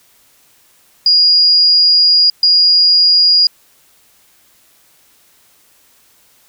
sine tone bursts at uneven times, 4864 Hz, D#8, 40 cents flat, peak -6 dBFS, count 2, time 1.06-2.3 / 2.43-3.47 s, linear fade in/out 2 ms, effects white hiss -51 dBFS RMS until 6.48 s

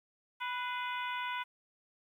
harmonic tone with a mistuned harmonic, 493.9 Hz, B4, in tune, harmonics 2 / 3 / 4 / 5 / 6 / 7, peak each -37 / -41 / -43 / -45 / -47 / -48 dBFS, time 0.4-1.44 s, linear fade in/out 20 ms, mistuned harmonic 4, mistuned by +65 cents, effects 11-bit

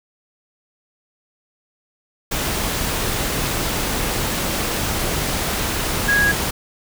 sine tone in noise, 1652 Hz, G#6, 10 cents flat, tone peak -14 dBFS, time 6.08-6.32 s, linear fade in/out 10 ms, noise pink, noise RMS -22 dBFS, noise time 2.31-6.51 s, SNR +5 dB, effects none

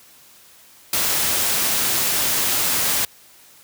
white noise, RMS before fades -20 dBFS, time 0.93-3.05 s, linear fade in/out 2 ms, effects white hiss -49 dBFS RMS until 3.63 s + high-pass 60 Hz 12 dB/octave

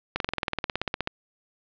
slowing click train, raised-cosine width 0.3 ms, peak -10 dBFS, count 18, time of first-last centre 0.16-1.074 s, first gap 42 ms, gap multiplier 1.03, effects resampled to 11025 Hz + 7-bit

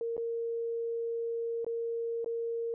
sine tone with dropouts, 462.9 Hz, A#4, 12 cents flat, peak -31 dBFS, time 0.01-2.74 s, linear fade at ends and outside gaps 1 ms, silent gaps 0.167-0.178 / 1.646-1.665 / 2.245-2.26 s, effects none

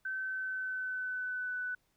sine tone with pitch glide, 1536 to 1494 Hz, G6 to F#6, -36 to +16 cents, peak -34 dBFS, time 0.05-1.75 s, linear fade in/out 5 ms, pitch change -48 cents, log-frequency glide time 0.17-1.57 s, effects pink hiss -75 dBFS RMS until 1.96 s

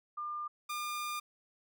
sine / sawtooth tone pair in turn, 1200 / 1205.1 Hz, D6 / D6, +37 / +44 cents, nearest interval unison, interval 7 cents, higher second, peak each -36 / -32 dBFS, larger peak second, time 0.17-0.48 / 0.69-1.2 s, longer second, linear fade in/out 10 ms, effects none

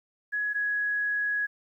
sine tone pair in turn, 1680 / 1671.5 Hz, G#6 / G#6, +19 / +11 cents, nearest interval unison, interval 8 cents, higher first, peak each -26 / -25 dBFS, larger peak second, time 0.32-0.54 / 0.54-1.47 s, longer second, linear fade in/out 20 ms, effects 11-bit

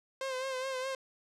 sawtooth tone with vibrato, 523.3 Hz, C5, in tune, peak -30 dBFS, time 0.21-0.95 s, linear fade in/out 2 ms, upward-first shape sine, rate 4.8 Hz, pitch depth 46 cents each way, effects low-pass 8000 Hz 12 dB/octave

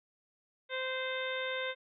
harmonic tone, 519 Hz, C5, 14 cents flat, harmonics 1 / 2 / 3 / 4 / 5 / 6 / 7, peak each -37 / -44 / -40 / -40 / -47 / -49 / -42 dBFS, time 0.69-1.75 s, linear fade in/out 50 ms, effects none

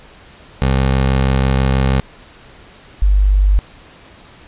20% pulse / sine tone pair in turn, 66.2 / 49.24 Hz, C2 / G1, +21 / +8 cents, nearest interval perfect fourth, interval 513 cents, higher first, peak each -7 / -8 dBFS, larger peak first, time 0.62-2 / 3.02-3.59 s, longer first, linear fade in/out 0 ms, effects pink hiss -42 dBFS RMS until 4.47 s + resampled to 8000 Hz

